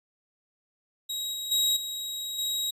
sawtooth tone with level steps, 3819 Hz, A#7, 41 cents sharp, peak -27 / -29 / -19 / -29 / -24 dBFS, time 1.09-2.71 s, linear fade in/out 10 ms, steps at 1.33 / 1.51 / 1.76 / 2.38 s, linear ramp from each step 10 ms, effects resampled to 32000 Hz

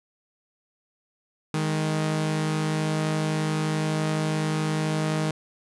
sawtooth tone pair together, 156.02 / 207.7 Hz, D#3 / G#3, +5 / 0 cents, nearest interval perfect fourth, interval 495 cents, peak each -20 / -28 dBFS, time 1.54-5.31 s, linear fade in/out 2 ms, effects resampled to 24000 Hz

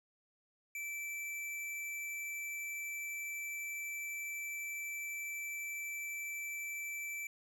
square tone, 2326 Hz, D7, 17 cents flat, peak -40 dBFS, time 0.75-7.27 s, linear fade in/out 2 ms, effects none

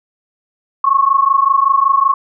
sine tone pair together, 1083.4 / 1108.7 Hz, C#6 / C#6, -40 / 0 cents, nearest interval unison, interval 40 cents, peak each -12 dBFS, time 0.84-2.14 s, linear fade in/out 5 ms, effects none

